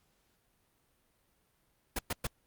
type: noise bursts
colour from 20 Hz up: pink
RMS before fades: -33 dBFS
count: 3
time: 1.96-2.27 s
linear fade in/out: 5 ms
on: 30 ms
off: 110 ms
effects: pink hiss -73 dBFS RMS until 2.46 s + Opus 48 kbps